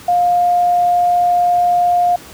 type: tone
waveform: sine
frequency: 707 Hz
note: F5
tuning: 21 cents sharp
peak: -10 dBFS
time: 0.08-2.16 s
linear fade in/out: 5 ms
effects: pink hiss -37 dBFS RMS until 2.33 s + high-pass 60 Hz 12 dB/octave